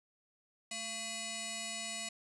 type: tone with frequency modulation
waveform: sine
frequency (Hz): 2489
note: D#7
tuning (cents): 0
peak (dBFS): -38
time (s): 0.71-2.09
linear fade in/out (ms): 5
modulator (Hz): 902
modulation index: 7.1
effects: none